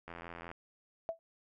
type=click train; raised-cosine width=0.5 ms; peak=-30 dBFS; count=38; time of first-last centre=0.08-0.515 s; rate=85.1 Hz
type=tone with exponential decay; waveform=sine; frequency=660 Hz; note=E5; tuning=2 cents sharp; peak=-29 dBFS; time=1.09-1.19 s; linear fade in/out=0 ms; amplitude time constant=20 ms
effects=none